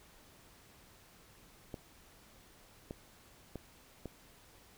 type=clicks; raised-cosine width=2 ms; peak=-28 dBFS; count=4; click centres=1.742 / 2.909 / 3.557 / 4.057 s; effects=pink hiss -61 dBFS RMS until 4.77 s